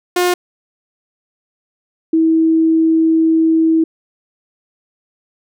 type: tone pair in turn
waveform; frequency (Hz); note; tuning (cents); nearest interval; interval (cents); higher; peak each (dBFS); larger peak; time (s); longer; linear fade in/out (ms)
sawtooth / sine; 357.3 / 323.2; F4 / E4; +40 / -34; major second; 174; first; -8 / -9; first; 0.16-0.34 / 2.13-3.84; second; 5
effects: none